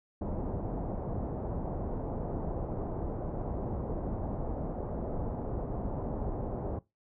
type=low-pass noise; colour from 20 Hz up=pink; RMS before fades=-35 dBFS; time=0.21-6.79 s; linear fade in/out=5 ms; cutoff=790 Hz; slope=24 dB/octave; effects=noise-tail reverb RT60 0.2 s tail -20 dB re dry